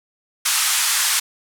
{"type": "band-pass noise", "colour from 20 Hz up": "white", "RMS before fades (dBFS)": -19, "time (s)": [0.45, 1.2], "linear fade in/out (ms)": 10, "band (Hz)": [1000, 11000], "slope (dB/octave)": 24, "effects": []}